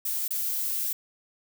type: noise with dropouts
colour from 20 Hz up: violet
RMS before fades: -29 dBFS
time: 0.05-0.93 s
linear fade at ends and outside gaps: 5 ms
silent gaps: 0.28-0.306 s
effects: none